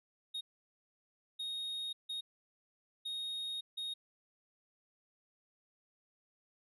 triangle tone bursts at uneven times, 3729 Hz, A#7, in tune, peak -36 dBFS, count 5, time 0.34-0.41 / 1.39-1.93 / 2.09-2.21 / 3.05-3.61 / 3.77-3.94 s, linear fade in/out 10 ms, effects resampled to 32000 Hz

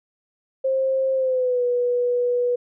sine tone with pitch glide, 530 to 488.8 Hz, C5 to B4, +22 to -18 cents, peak -18 dBFS, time 0.64-2.56 s, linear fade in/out 10 ms, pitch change -140 cents, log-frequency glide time 1.14-1.64 s, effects none

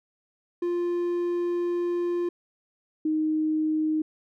triangle / sine tone pair in turn, 349.2 / 311.1 Hz, F4 / D#4, 0 / 0 cents, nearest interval major second, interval 200 cents, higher first, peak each -22 dBFS, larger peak neither, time 0.62-2.29 / 3.05-4.02 s, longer first, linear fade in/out 5 ms, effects none

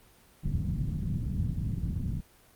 white low-pass noise, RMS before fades -31 dBFS, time 0.43-2.21 s, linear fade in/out 20 ms, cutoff 170 Hz, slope 24 dB/octave, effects pink hiss -59 dBFS RMS until 2.55 s + Opus 24 kbps

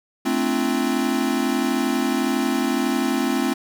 square chord, D minor seventh, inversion second, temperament equal with one note detuned, 220 / 261.6 / 293.7 / 343.8 Hz, A3 / C4 / D4 / F4, 0 / 0 / 0 / -27 cents, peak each -27 / -23 / -28 / -27 dBFS, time 0.25-3.54 s, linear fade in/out 10 ms, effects none

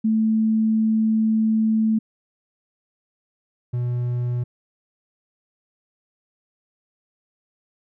sine / triangle tone pair in turn, 220 / 122.16 Hz, A3 / B2, 0 / -18 cents, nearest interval minor seventh, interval 1018 cents, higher first, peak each -16 / -19 dBFS, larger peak first, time 0.04-1.99 / 3.73-4.44 s, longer first, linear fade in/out 10 ms, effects none

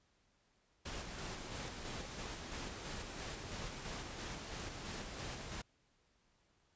pink noise with tremolo, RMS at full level -44 dBFS, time 0.85-5.62 s, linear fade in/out 10 ms, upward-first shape square, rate 3 Hz, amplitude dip 30%, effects pink hiss -75 dBFS RMS until 6.75 s + resampled to 16000 Hz

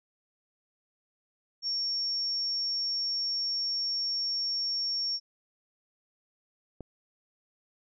sine tone, 5500 Hz, F8, 27 cents flat, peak -28 dBFS, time 1.62-5.2 s, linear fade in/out 50 ms
click, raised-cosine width 2 ms, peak -27 dBFS, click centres 6.807 s
effects none

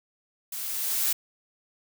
blue noise with level ramp, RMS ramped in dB -35 to -24 dBFS, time 0.52-1.13 s, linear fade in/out 5 ms, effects none

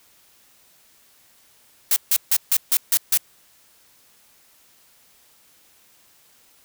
blue noise bursts, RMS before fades -17 dBFS, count 7, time 1.91-3.174 s, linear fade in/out 2 ms, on 52 ms, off 150 ms, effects white hiss -56 dBFS RMS until 6.64 s

